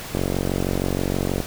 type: click train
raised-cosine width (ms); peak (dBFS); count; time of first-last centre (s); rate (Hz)
2; -9; 59; 0.15-1.403; 46.3
effects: pink hiss -34 dBFS RMS until 1.46 s